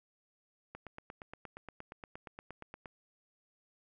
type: click train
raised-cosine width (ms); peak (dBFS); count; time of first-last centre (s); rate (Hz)
0.5; -30; 19; 0.75-2.858; 8.54
effects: none